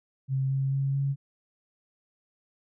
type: tone with pitch steps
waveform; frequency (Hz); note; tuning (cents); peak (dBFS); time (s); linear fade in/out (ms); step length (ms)
sine; 133.8 / 135.35 / 136.93 / 138.52; C3 / C#3 / C#3 / C#3; +39 / -41 / -21 / -1; -24; 0.28-1.16; 50; 220
effects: none